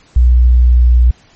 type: tone with pitch glide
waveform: sine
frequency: 61 to 60.47 Hz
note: B1 to B1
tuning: -21 to -36 cents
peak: -4 dBFS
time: 0.16-1.11 s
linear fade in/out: 5 ms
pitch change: -15 cents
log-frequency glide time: 0.61-0.94 s
effects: pink hiss -47 dBFS RMS until 1.35 s + MP3 32 kbps